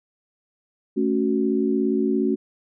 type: chord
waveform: sine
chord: F# minor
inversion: first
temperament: equal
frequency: 220 / 277.2 / 370 Hz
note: A3 / C#4 / F#4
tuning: 0 / 0 / 0 cents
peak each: -23 dBFS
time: 0.96-2.36 s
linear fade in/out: 20 ms
effects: none